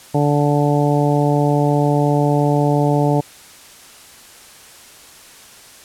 harmonic tone, 145.7 Hz, D3, 13 cents flat, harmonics 1 / 2 / 3 / 4 / 5 / 6, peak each -16 / -19 / -21 / -22 / -23 / -24 dBFS, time 0.14-3.21 s, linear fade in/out 10 ms, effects white hiss -42 dBFS RMS until 5.84 s + low-pass 11000 Hz 12 dB/octave

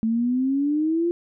sine exponential sweep, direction up, 220 to 349.2 Hz, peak -19 dBFS, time 0.03-1.11 s, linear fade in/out 0 ms, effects none

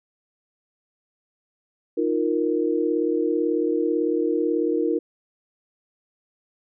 sine chord, Eb suspended second, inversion none, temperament equal, 311.1 / 349.2 / 466.2 Hz, Eb4 / F4 / Bb4, 0 / 0 / 0 cents, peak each -24 dBFS, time 1.97-4.99 s, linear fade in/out 10 ms, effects none

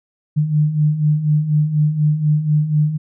sine beating tone pair, 148.3 / 152.4 Hz, D3 / D#3, +17 / -36 cents, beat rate 4.1 Hz, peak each -20 / -14 dBFS, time 0.36-2.98 s, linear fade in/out 20 ms, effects none

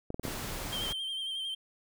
clicks, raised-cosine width 2 ms, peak -22 dBFS, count 5, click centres 0.104 / 0.144 / 0.196 / 0.252 / 0.282 s
pink noise, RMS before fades -38 dBFS, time 0.23-0.93 s, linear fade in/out 10 ms
triangle tone with vibrato, 3152 Hz, G7, 9 cents sharp, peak -32 dBFS, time 0.72-1.55 s, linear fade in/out 10 ms, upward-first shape sine, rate 11 Hz, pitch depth 39 cents each way
effects none

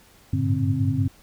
sine tone cluster, 98 / 103.7 / 114.2 / 143.2 / 264.1 Hz, G2 / G#2 / A#2 / D3 / C4, 0 / -2 / -35 / -43 / +16 cents, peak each -26 dBFS, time 0.33-1.08 s, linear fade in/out 5 ms, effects pink hiss -54 dBFS RMS until 1.22 s

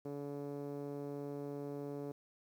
5% pulse tone with low-pass filter, 143.1 Hz, D3, 45 cents flat, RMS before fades -43 dBFS, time 0.05-2.12 s, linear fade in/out 5 ms, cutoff 410 Hz, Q 1.8, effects 11-bit

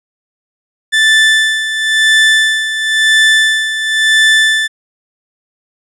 30% pulse tone with tremolo, 1760 Hz, A6, in tune, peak -3 dBFS, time 0.92-4.68 s, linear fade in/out 20 ms, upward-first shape sine, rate 0.97 Hz, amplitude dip 65%, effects low-pass 8000 Hz 12 dB/octave

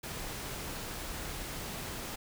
pink noise, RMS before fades -40 dBFS, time 0.03-2.16 s, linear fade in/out 10 ms, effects none

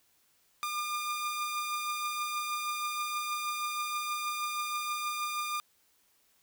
sawtooth beating tone pair, 1200 / 1206.3 Hz, D6 / D6, +37 / +46 cents, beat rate 6.3 Hz, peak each -38 / -29 dBFS, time 0.63-5.6 s, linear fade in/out 0 ms, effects white hiss -69 dBFS RMS until 6.42 s

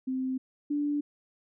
sine tone pair in turn, 260 / 291.8 Hz, C4 / D4, -11 / -11 cents, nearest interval major second, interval 200 cents, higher second, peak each -28 / -26 dBFS, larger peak second, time 0.07-0.38 / 0.7-1.01 s, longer neither, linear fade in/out 10 ms, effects none

